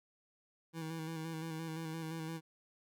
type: tone with vibrato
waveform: 25% pulse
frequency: 161.4 Hz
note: E3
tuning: 36 cents flat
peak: -36 dBFS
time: 0.73-2.41 s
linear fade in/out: 50 ms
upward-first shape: square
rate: 5.8 Hz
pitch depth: 28 cents each way
effects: none